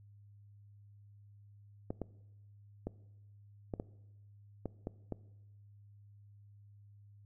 clicks, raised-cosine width 2 ms, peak -24 dBFS, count 8, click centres 1.905 / 2.017 / 2.87 / 3.738 / 3.799 / 4.657 / 4.871 / 5.123 s, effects noise-tail reverb RT60 1.0 s tail -20 dB re dry + added 102 Hz sine -56 dBFS peak until 7.25 s

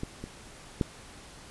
clicks, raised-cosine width 3 ms, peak -20 / -24 / -12 dBFS, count 3, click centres 0.034 / 0.24 / 0.812 s, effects pink hiss -49 dBFS RMS until 1.5 s + resampled to 24000 Hz

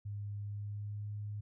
sine tone with pitch glide, 102.4 to 104.01 Hz, G#2 to G#2, -24 to +3 cents, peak -38 dBFS, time 0.05-1.41 s, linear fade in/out 10 ms, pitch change +27 cents, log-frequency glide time 0.42-1.08 s, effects none

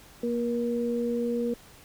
sine tone pair together, 236.6 / 475.9 Hz, A#3 / A#4, +26 / +36 cents, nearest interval octave, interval 1210 cents, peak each -28 dBFS, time 0.23-1.54 s, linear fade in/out 5 ms, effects pink hiss -52 dBFS RMS until 1.84 s

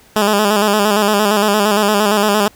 10% pulse tone with vibrato, 207.7 Hz, G#3, in tune, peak -3 dBFS, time 0.16-2.48 s, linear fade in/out 2 ms, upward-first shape square, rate 8.7 Hz, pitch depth 53 cents each way, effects pink hiss -47 dBFS RMS until 2.55 s

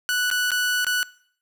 sawtooth tone with dropouts, 1480 Hz, F#6, in tune, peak -17 dBFS, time 0.09-1.03 s, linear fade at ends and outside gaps 0 ms, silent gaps 0.302-0.313 / 0.506-0.517 / 0.846-0.867 s, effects noise-tail reverb RT60 0.6 s tail -21 dB re dry

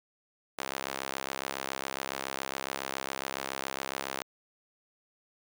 sawtooth tone with high-pass filter, 67.2 Hz, C2, 47 cents sharp, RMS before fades -37 dBFS, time 0.58-4.23 s, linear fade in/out 10 ms, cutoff 600 Hz, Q 0.62, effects none

